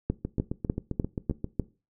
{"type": "two click trains", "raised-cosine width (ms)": 3, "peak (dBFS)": [-17, -12], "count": [10, 6], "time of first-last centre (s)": [[0.25, 1.444], [0.1, 1.597]], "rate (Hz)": [7.54, 3.34], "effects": ["noise-tail reverb RT60 0.3 s tail -19 dB re dry"]}